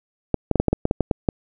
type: clicks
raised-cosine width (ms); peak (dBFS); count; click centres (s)
2; -4; 11; 0.343 / 0.513 / 0.557 / 0.6 / 0.683 / 0.73 / 0.854 / 0.911 / 1.007 / 1.112 / 1.288
effects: none